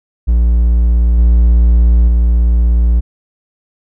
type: tone with level steps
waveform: triangle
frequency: 58.27 Hz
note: A#1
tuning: in tune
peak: -5 / -3 / -5 dBFS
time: 0.27-3.01 s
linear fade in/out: 20 ms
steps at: 1.18 / 2.08 s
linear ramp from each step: 5 ms
effects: none